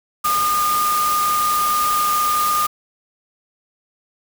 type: tone in noise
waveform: sine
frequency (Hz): 1217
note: D#6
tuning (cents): -39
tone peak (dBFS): -16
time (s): 0.24-2.67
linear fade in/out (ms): 10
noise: white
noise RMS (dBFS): -25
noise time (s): 0.24-2.67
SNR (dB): +6
effects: none